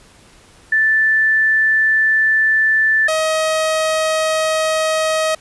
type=tone pair in turn; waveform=sine / sawtooth; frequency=1760 / 632.4 Hz; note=A6 / D#5; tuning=0 / +28 cents; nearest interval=octave + tritone; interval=1772 cents; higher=first; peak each=-11 dBFS; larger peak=neither; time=0.72-3.08 / 3.08-5.35 s; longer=first; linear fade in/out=5 ms; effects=pink hiss -47 dBFS RMS until 5.4 s + resampled to 24000 Hz